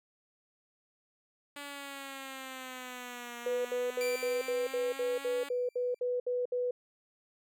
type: linear two-way sweep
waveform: 5% pulse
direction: down then up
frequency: 287.6 to 238 to 282.6 Hz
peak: -30 dBFS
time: 1.56-5.49 s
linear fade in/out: 5 ms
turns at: 3.38 s
type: tone bursts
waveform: sine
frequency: 493.9 Hz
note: B4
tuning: in tune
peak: -29 dBFS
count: 13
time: 3.46-6.71 s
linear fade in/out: 5 ms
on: 190 ms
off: 65 ms
type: tone with exponential decay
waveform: sawtooth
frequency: 2349 Hz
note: D7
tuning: in tune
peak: -32 dBFS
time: 4.01-5.99 s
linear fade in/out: 0 ms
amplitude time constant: 430 ms
effects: none